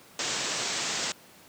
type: low-pass noise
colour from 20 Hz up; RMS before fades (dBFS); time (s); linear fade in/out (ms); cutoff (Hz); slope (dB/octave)
white; -31; 0.19-1.12; 2; 7900; 96
effects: pink hiss -53 dBFS RMS until 1.48 s + high-pass 150 Hz 12 dB/octave